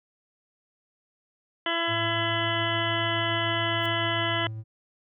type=harmonic tone; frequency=335.5 Hz; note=E4; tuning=31 cents sharp; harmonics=1 / 2 / 3 / 4 / 5 / 6 / 8 / 9 / 10; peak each=-34 / -32 / -33 / -34 / -33 / -32 / -42 / -31 / -37 dBFS; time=1.66-4.47 s; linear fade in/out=2 ms
type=tone with tremolo; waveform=triangle; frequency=110 Hz; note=A2; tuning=in tune; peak=-29 dBFS; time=1.87-4.64 s; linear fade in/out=50 ms; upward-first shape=triangle; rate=7 Hz; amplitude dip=30%
type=noise with exponential growth; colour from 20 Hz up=blue; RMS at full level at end=-45 dBFS; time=3.78-3.86 s; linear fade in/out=2 ms; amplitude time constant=17 ms
effects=none